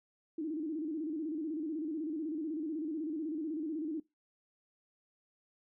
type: tone with vibrato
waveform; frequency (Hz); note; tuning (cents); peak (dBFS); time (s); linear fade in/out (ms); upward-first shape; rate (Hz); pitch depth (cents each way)
sine; 311.1; D#4; 0; -34; 0.38-4; 5; square; 16; 90
effects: noise-tail reverb RT60 0.2 s tail -22 dB re dry

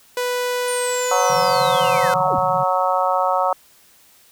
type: tone with pitch glide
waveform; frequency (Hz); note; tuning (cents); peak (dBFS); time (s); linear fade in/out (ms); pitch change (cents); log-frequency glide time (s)
sawtooth; 493.9 to 512.8; B4 to C5; 0 to -35; -16; 0.17-2.14; 2; +65; 0.85-1.66
type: linear sweep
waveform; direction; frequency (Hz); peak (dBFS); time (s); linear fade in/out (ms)
sine; down; 9050 to 49.48; -26; 0.68-2.39; 0
type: harmonic tone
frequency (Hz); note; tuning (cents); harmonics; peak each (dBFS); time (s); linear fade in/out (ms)
184.6; F#3; -4; 3 / 4 / 5 / 6 / 7; -22 / -21 / -22 / -24 / -23; 1.11-3.53; 2
type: band-pass noise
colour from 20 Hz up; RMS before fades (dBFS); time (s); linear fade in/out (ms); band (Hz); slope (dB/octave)
white; -33; 1.29-2.64; 10; 130 to 180; 96
effects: white hiss -52 dBFS RMS until 4.31 s

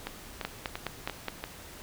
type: two click trains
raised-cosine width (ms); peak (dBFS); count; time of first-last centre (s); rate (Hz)
0.3; -15 / -18; 5 / 5; 0.45-1.283 / 0.07-1.44; 4.8 / 2.92
effects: pink hiss -47 dBFS RMS until 1.82 s

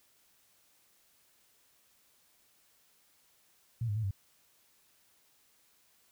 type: tone with pitch steps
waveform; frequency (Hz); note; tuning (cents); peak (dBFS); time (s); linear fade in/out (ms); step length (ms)
sine; 116.6 / 103.1 / 110.6 / 97.6; A#2 / G#2 / A2 / G2; +1 / -12 / +9 / -7; -30; 3.81-4.11; 5; 75
effects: white hiss -68 dBFS RMS until 6.11 s

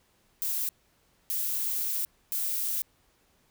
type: noise bursts at uneven times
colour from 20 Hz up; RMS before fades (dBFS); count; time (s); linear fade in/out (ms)
violet; -30; 3; 0.42-0.69 / 1.3-2.05 / 2.32-2.82; 0
effects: pink hiss -67 dBFS RMS until 3.5 s

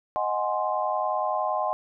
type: chord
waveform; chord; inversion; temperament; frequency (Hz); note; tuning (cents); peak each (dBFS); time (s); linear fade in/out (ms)
sine; Ab dominant seventh; second; equal; 622.3 / 740 / 830.6 / 1046.5; Eb5 / Gb5 / Ab5 / C6; 0 / 0 / 0 / 0; -29 / -29 / -30 / -29; 0.16-1.73; 0
effects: none

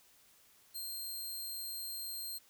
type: tone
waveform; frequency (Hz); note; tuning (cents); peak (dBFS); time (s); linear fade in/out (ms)
10% pulse; 4186; C8; 0; -33; 0.74-2.39; 20
effects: white hiss -65 dBFS RMS until 2.49 s

